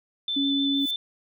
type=tone with vibrato; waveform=sine; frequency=3520 Hz; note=A7; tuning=in tune; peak=-25 dBFS; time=0.28-0.96 s; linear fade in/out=2 ms; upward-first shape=square; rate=6.6 Hz; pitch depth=9 cents each way
type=tone; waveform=sine; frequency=277.2 Hz; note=C#4; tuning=in tune; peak=-23 dBFS; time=0.36-0.86 s; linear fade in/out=10 ms
type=noise with exponential growth; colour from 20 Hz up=violet; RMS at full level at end=-35 dBFS; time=0.71-0.91 s; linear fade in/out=5 ms; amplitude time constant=43 ms
effects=none